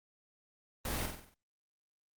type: noise with echo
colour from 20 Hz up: pink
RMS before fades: -37 dBFS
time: 0.85-1.06 s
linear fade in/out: 2 ms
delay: 47 ms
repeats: 6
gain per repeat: -5 dB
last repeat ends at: 1.342 s
effects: noise-tail reverb RT60 0.1 s tail -23 dB re dry + Opus 32 kbps